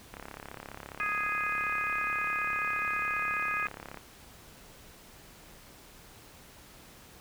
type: click train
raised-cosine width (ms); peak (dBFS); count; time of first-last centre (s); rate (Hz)
0.5; -26; 134; 0.14-3.973; 34.7
type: harmonic tone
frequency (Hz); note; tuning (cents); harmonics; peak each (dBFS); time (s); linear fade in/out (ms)
415.3; G#4; 0; 3 / 4 / 5 / 6; -33 / -34 / -38 / -34; 1-3.67; 0
effects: pink hiss -53 dBFS RMS until 7.2 s